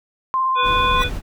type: tone with vibrato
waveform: sine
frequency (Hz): 1046.5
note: C6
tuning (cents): 0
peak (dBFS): -16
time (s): 0.34-1.02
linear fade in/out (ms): 0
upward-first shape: sine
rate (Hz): 17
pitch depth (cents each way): 15
type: harmonic tone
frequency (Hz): 493.9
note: B4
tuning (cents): 0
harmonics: 1 / 3 / 5 / 7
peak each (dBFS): -27 / -25 / -24 / -24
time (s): 0.55-1.1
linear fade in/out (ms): 50
type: noise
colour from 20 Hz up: brown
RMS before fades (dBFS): -25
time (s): 0.62-1.22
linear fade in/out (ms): 50
type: tone with exponential growth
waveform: sawtooth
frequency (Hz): 1950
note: B6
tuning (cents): -23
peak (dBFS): -22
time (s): 0.9-1.04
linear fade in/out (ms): 5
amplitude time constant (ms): 29
effects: none